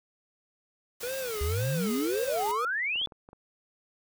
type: noise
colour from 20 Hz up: white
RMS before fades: -40 dBFS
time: 1-2.52 s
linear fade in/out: 10 ms
type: tone with vibrato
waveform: square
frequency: 469.2 Hz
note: A#4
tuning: 11 cents sharp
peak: -33 dBFS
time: 1.03-2.65 s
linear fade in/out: 2 ms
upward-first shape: sine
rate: 1.9 Hz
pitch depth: 230 cents each way
type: exponential sweep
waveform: sine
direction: up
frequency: 69.3 to 3520 Hz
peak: -27 dBFS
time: 1.41-3.06 s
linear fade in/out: 0 ms
type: clicks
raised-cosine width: 1 ms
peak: -35 dBFS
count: 6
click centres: 2.958 / 3.015 / 3.073 / 3.122 / 3.289 / 3.331 s
effects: none